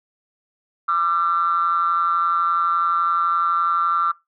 triangle ring-modulated tone, 85.9 Hz, F2, 28 cents flat, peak -11 dBFS, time 0.88-4.12 s, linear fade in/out 10 ms, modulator 1270 Hz, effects noise-tail reverb RT60 0.2 s tail -22 dB re dry + tanh soft clip ceiling -8 dBFS

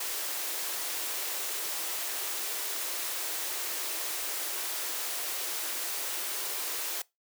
white high-pass noise, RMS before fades -34 dBFS, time 0-7.02 s, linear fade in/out 5 ms, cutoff 300 Hz, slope 96 dB/octave, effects noise-tail reverb RT60 0.2 s tail -22 dB re dry

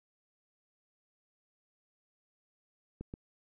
clicks, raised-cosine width 3 ms, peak -28 dBFS, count 2, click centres 3.01 / 3.139 s, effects none

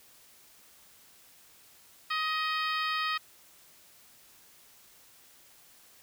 harmonic tone, 628 Hz, D#5, 16 cents sharp, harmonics 2 / 3 / 4 / 5 / 6 / 7 / 8, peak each -31 / -35 / -37 / -39 / -41 / -42 / -43 dBFS, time 2.1-3.18 s, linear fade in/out 10 ms, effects white hiss -58 dBFS RMS until 6.02 s

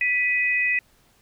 sine tone pair together, 1975.5 / 2511 Hz, B6 / D#7, 0 / +15 cents, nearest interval major third, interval 415 cents, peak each -22 dBFS, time 0.01-0.79 s, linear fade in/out 2 ms, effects pink hiss -60 dBFS RMS until 1.21 s

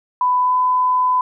sine tone with pitch glide, 997 to 1005.7 Hz, B5 to B5, +16 to +31 cents, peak -13 dBFS, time 0.21-1.21 s, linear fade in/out 2 ms, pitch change +15 cents, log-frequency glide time 0.39-0.55 s, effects none

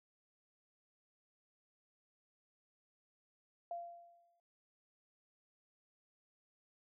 sine tone with exponential decay, 689 Hz, F5, 24 cents flat, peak -38 dBFS, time 3.71-4.4 s, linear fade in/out 2 ms, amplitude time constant 150 ms, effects none

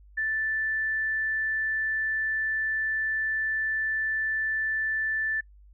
sine tone, 1760 Hz, A6, in tune, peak -25 dBFS, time 0.17-5.41 s, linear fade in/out 10 ms, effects noise-tail reverb RT60 0.1 s tail -25 dB re dry + added 50 Hz sine -50 dBFS peak until 5.73 s

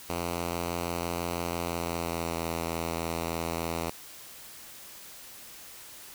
5% pulse tone with pitch glide, 86 to 83.36 Hz, F2 to E2, -26 to +20 cents, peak -19 dBFS, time 0.09-3.9 s, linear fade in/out 5 ms, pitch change -54 cents, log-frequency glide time 1.47-2.41 s, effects white hiss -47 dBFS RMS until 6.14 s

